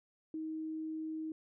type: tone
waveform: sine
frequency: 315.8 Hz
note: D#4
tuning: 26 cents sharp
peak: -37 dBFS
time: 0.34-1.32 s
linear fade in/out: 2 ms
effects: none